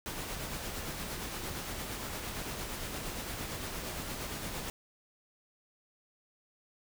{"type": "noise with tremolo", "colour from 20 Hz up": "pink", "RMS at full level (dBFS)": -38, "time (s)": [0.06, 4.7], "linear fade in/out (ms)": 0, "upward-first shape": "sine", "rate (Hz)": 8.7, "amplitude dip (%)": 30, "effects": []}